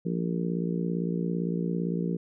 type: harmonic tone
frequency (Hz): 57.7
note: A#1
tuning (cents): -17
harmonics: 3 / 4 / 5 / 6 / 7 / 8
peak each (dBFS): -28 / -35 / -37 / -38 / -37 / -38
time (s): 0.05-2.17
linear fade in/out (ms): 10
effects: none

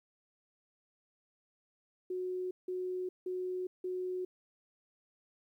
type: tone bursts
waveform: sine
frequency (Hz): 366.7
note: F#4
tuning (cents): -15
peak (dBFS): -34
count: 4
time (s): 2.1-4.25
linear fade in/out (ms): 5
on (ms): 410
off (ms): 170
effects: 12-bit

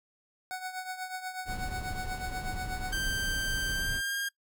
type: tone with tremolo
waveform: 25% pulse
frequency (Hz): 743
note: F#5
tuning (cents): +7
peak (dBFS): -29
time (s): 0.51-2.93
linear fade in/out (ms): 0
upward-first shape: triangle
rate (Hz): 8.2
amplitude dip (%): 75
type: noise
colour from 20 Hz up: brown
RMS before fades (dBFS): -37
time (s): 1.45-4.02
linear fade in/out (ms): 50
type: tone with pitch glide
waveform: sawtooth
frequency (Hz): 1568 to 1613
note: G6 to G6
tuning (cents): 0 to +49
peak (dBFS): -27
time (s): 2.92-4.29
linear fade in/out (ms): 10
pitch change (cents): +49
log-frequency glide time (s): 3.7-4.15
effects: noise-tail reverb RT60 0.1 s tail -21 dB re dry

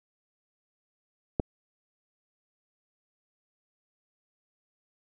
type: clicks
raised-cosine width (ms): 2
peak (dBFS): -11 / -28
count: 2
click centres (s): 1.398 / 1.401
effects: none

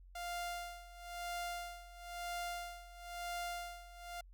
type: tone with tremolo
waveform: sawtooth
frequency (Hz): 698.5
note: F5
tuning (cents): 0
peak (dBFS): -35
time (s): 0.15-4.21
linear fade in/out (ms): 5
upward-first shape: sine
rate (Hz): 1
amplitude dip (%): 85
effects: added 45 Hz sine -55 dBFS peak until 4.33 s

